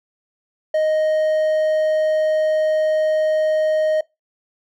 triangle tone, 622.3 Hz, D#5, in tune, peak -13 dBFS, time 0.74-4.01 s, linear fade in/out 5 ms, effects noise-tail reverb RT60 0.2 s tail -22 dB re dry

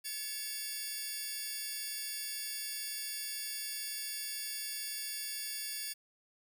10% pulse tone cluster, 1721 / 2219 / 2725 / 4761 Hz, A6 / C#7 / F7 / D8, -39 / +1 / -43 / +23 cents, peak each -37 / -38 / -38 / -33 dBFS, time 0.04-5.94 s, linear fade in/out 20 ms, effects 11-bit

